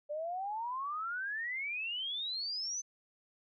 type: exponential sweep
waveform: sine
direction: up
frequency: 580 to 6220 Hz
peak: -35 dBFS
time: 0.09-2.82 s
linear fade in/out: 20 ms
effects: none